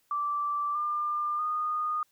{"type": "tone with pitch steps", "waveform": "sine", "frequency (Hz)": [1168, 1198.1, 1228.9], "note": ["D6", "D6", "D#6"], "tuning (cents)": [-10, 34, -22], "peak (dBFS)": -27, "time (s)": [0.11, 2.03], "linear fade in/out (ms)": 2, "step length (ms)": 640, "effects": ["white hiss -70 dBFS RMS until 2.11 s"]}